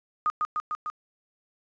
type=tone with echo; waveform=sine; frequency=1233 Hz; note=D#6; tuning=16 cents flat; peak=-21 dBFS; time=0.26-0.3 s; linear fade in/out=0 ms; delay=150 ms; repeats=4; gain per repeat=-2 dB; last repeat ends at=0.9 s; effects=resampled to 16000 Hz + 10-bit